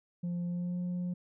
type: tone with pitch glide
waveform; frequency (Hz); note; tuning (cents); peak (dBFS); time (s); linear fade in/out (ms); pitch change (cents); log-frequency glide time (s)
sine; 174.61 to 178.28; F3 to F3; 0 to +36; -29; 0.23-1.14; 10; +36; 0.46-0.78
effects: tanh soft clip ceiling -31 dBFS